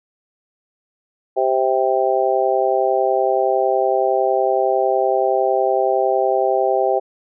harmonic tone, 130.81 Hz, C3, in tune, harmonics 3 / 4 / 5 / 6, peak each -20 / -20 / -20 / -20 dBFS, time 1.36-7 s, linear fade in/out 20 ms, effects none

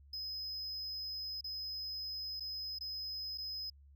triangle tone with dropouts, 5070 Hz, D#8, 32 cents sharp, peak -38 dBFS, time 0.13-3.7 s, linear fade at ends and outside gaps 5 ms, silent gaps 1.41-1.442 / 2.398-2.405 / 2.787-2.808 / 3.376-3.382 s, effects added 70 Hz sine -57 dBFS peak until 3.95 s

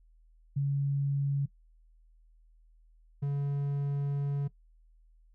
sine / triangle tone pair in turn, 140 / 141.54 Hz, C#3 / C#3, +18 / +36 cents, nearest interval unison, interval 18 cents, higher second, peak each -26 dBFS, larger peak neither, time 0.56-1.46 / 3.22-4.48 s, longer second, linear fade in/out 10 ms, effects noise-tail reverb RT60 0.1 s tail -19 dB re dry + added 40 Hz sine -58 dBFS peak until 5.34 s

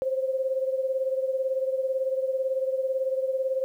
sine beating tone pair, 523.3 / 541.3 Hz, C5 / C#5, 0 / -41 cents, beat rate 18 Hz, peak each -25 / -31 dBFS, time 0.02-3.64 s, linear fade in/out 0 ms, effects 10-bit

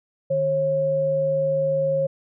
sine tone pair together, 152.53 / 543 Hz, D#3 / C#5, -34 / -36 cents, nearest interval octave + minor seventh, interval 2198 cents, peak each -29 / -19 dBFS, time 0.3-2.07 s, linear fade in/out 10 ms, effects none

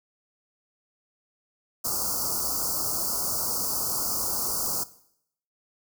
white band-stop noise, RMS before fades -28 dBFS, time 1.84-4.84 s, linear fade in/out 10 ms, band 1400 to 4500 Hz, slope 96 dB/octave, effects noise-tail reverb RT60 0.7 s tail -17 dB re dry

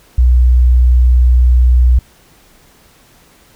sine tone, 61.74 Hz, B1, in tune, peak -4 dBFS, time 0.18-1.99 s, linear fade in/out 5 ms, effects tanh soft clip ceiling 0 dBFS + pink hiss -47 dBFS RMS until 3.55 s

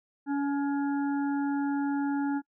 harmonic tone with a mistuned harmonic, 282.5 Hz, C#4, 33 cents sharp, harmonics 1 / 3 / 5 / 6, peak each -26 / -36 / -42 / -45 dBFS, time 0.26-2.42 s, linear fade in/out 50 ms, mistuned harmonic 6, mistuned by -24 cents, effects noise-tail reverb RT60 0.1 s tail -24 dB re dry

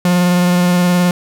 45% pulse tone with vibrato, 177.7 Hz, F3, 30 cents sharp, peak -10 dBFS, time 0.05-1.11 s, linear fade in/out 2 ms, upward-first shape sine, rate 19 Hz, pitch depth 17 cents each way, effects none

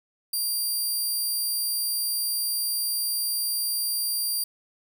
10% pulse tone, 4740 Hz, D8, 15 cents sharp, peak -18 dBFS, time 0.33-4.44 s, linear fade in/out 5 ms, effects none

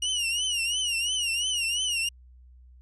sawtooth tone with vibrato, 2870 Hz, F7, 47 cents sharp, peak -22 dBFS, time 0.02-2.09 s, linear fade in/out 5 ms, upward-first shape triangle, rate 2.9 Hz, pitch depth 130 cents each way, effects added 62 Hz sine -49 dBFS peak until 2.81 s + resampled to 24000 Hz

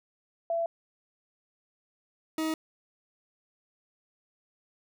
sine / 40% pulse tone pair in turn, 671 / 316.7 Hz, E5 / D#4, +31 / +31 cents, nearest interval octave + minor second, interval 1300 cents, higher first, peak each -26 / -27 dBFS, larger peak first, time 0.5-0.66 / 2.38-2.54 s, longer neither, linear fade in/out 2 ms, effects none

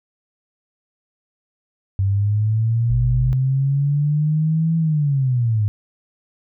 sine linear two-way sweep, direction up then down, 96.1 to 164.81 to 101.7 Hz, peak -15 dBFS, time 1.99-5.68 s, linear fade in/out 0 ms, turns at 4.77 s
sine tone, 52 Hz, G#1, 3 cents sharp, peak -20 dBFS, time 2.9-3.33 s, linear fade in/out 0 ms
effects none

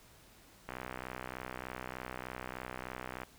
click train, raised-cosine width 0.5 ms, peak -25 dBFS, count 162, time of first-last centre 0.69-3.233 s, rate 63.3 Hz, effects pink hiss -60 dBFS RMS until 3.38 s

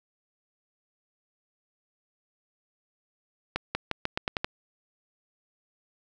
accelerating click train, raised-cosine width 0.3 ms, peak -11 dBFS, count 8, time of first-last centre 3.56-4.445 s, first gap 190 ms, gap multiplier 0.86, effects none

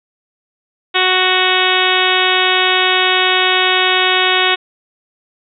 harmonic tone, 370.1 Hz, F#4, in tune, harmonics 1 / 2 / 3 / 4 / 5 / 6 / 7 / 8 / 9 / 10, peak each -20 / -20 / -20 / -20 / -20 / -20 / -20 / -20 / -20 / -20 dBFS, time 0.94-4.56 s, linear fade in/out 20 ms, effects none

